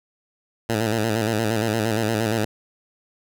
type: tone with vibrato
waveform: 10% pulse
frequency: 110.6 Hz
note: A2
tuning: 9 cents sharp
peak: -12 dBFS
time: 0.69-2.45 s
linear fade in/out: 5 ms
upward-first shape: square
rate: 8.6 Hz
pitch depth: 67 cents each way
effects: none